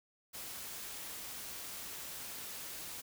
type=noise; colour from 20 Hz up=white; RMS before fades=-45 dBFS; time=0.33-3.02 s; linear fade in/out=20 ms; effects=none